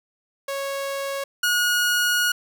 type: tone pair in turn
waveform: sawtooth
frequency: 552 / 1446.7 Hz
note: C#5 / F#6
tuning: -7 / -39 cents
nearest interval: octave + perfect fourth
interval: 1668 cents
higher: second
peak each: -22 / -15 dBFS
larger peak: second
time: 0.48-1.24 / 1.43-2.32 s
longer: second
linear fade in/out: 5 ms
effects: none